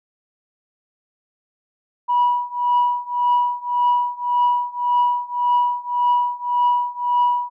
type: tone with tremolo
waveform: sine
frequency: 974 Hz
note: B5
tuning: 24 cents flat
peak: -11 dBFS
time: 2.08-7.5 s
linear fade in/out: 20 ms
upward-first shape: triangle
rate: 1.8 Hz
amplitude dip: 95%
effects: tanh soft clip ceiling -10 dBFS